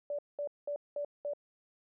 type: tone bursts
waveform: sine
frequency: 580 Hz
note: D5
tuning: 22 cents flat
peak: -33 dBFS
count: 5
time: 0.1-1.335 s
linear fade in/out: 2 ms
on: 87 ms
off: 200 ms
effects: none